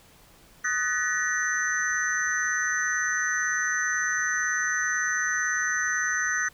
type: tone cluster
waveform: sine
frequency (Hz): 1250 / 1494 / 1743 / 1901 / 6110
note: D#6 / F#6 / A6 / A#6 / G8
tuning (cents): +8 / +16 / -17 / +33 / -45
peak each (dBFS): -34 / -29 / -31 / -28 / -32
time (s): 0.64-6.49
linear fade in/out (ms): 10
effects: pink hiss -55 dBFS RMS until 6.53 s